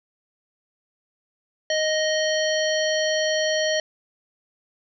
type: harmonic tone with a mistuned harmonic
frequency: 622.3 Hz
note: D#5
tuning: in tune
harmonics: 1 / 3 / 5 / 7 / 9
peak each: -22 / -27 / -29 / -30 / -32 dBFS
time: 1.7-3.8 s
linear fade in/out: 2 ms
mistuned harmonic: 9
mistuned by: +33 cents
effects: none